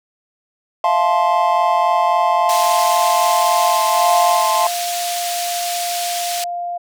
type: chord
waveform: triangle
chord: F major seventh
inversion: third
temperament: just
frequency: 654.8 / 698.5 / 873.1 / 1047.7 Hz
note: E5 / F5 / A5 / C6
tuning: -12 / 0 / -14 / +2 cents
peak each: -20 / -15 / -16 / -16 dBFS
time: 0.84-4.67 s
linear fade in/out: 2 ms
type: band-pass noise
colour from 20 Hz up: pink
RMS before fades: -25 dBFS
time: 2.49-6.44 s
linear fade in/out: 2 ms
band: 3000 to 13000 Hz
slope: 12 dB/octave
type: tone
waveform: sine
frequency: 700 Hz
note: F5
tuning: 4 cents sharp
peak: -21 dBFS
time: 3.64-6.78 s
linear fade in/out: 10 ms
effects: none